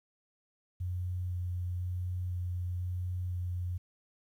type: tone with vibrato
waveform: sine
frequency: 89.7 Hz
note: F2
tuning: 47 cents sharp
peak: -32 dBFS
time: 0.8-3.78 s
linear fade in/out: 10 ms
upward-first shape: square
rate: 1 Hz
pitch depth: 9 cents each way
effects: 11-bit